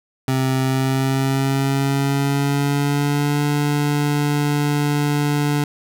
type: tone with pitch glide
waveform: 25% pulse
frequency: 131.7 to 146.13 Hz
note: C3 to D3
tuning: +12 to -8 cents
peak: -13 dBFS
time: 0.28-5.64 s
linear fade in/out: 2 ms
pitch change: +180 cents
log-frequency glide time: 0.63-3.43 s
effects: none